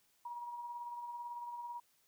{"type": "tone with tremolo", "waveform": "sine", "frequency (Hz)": 956, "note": "A#5", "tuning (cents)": 43, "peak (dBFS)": -40, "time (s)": [0.25, 1.8], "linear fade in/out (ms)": 5, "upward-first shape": "sine", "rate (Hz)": 18, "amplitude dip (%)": 40, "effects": ["white hiss -73 dBFS RMS until 2.07 s"]}